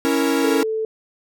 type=chord; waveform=45% pulse; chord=A# diminished; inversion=first; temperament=equal; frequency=277.2 / 329.6 / 466.2 Hz; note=C#4 / E4 / A#4; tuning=0 / 0 / 0 cents; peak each=-20 / -22 / -22 dBFS; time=0.05-0.63 s; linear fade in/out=0 ms
type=tone; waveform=sine; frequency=440 Hz; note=A4; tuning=in tune; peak=-20 dBFS; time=0.44-0.85 s; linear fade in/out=2 ms
effects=none